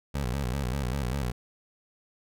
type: tone with vibrato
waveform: 20% pulse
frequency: 65.41 Hz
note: C2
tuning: in tune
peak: -23 dBFS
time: 0.14-1.32 s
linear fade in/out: 10 ms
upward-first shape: square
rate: 5.1 Hz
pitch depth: 130 cents each way
effects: none